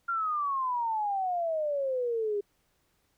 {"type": "exponential sweep", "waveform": "sine", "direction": "down", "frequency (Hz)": [1398, 400.7], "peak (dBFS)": -27, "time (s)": [0.08, 2.41], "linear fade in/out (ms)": 10, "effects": ["pink hiss -72 dBFS RMS until 3.17 s"]}